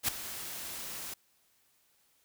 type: noise with ADSR envelope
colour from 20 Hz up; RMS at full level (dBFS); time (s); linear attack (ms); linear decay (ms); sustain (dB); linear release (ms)
white; -27; 0.03-1.14; 54; 4; -14; 6
effects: white hiss -70 dBFS RMS until 2.24 s